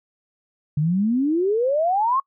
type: exponential sweep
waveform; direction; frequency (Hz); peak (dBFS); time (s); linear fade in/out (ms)
sine; up; 143 to 1112; -17; 0.77-2.2; 5
effects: noise-tail reverb RT60 0.1 s tail -25 dB re dry